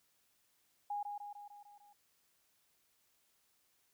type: tone with echo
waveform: sine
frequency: 821 Hz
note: G#5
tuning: 20 cents flat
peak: -36 dBFS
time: 0.9-1.03 s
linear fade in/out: 5 ms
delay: 150 ms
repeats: 6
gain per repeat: -4 dB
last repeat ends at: 1.93 s
effects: white hiss -75 dBFS RMS until 3.93 s